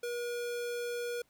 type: tone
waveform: square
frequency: 480 Hz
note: B4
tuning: 49 cents flat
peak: -35 dBFS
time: 0.03-1.22 s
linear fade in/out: 5 ms
effects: pink hiss -71 dBFS RMS until 1.29 s